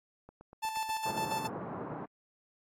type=click train; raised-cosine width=1 ms; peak=-37 dBFS; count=6; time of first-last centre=0.29-0.892 s; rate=8.31 Hz
type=tone with tremolo; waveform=45% pulse; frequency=880 Hz; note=A5; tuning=in tune; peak=-31 dBFS; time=0.62-1.48 s; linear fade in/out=20 ms; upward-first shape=square; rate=7.2 Hz; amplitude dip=50%
type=band-pass noise; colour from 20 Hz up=pink; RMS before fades=-40 dBFS; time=1.05-2.06 s; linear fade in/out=10 ms; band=130 to 1200 Hz; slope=24 dB/octave
effects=AAC 48 kbps